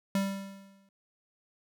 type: tone with exponential decay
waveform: square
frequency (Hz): 195.9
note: G3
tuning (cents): -1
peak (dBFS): -25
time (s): 0.15-0.89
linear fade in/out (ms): 2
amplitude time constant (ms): 160
effects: none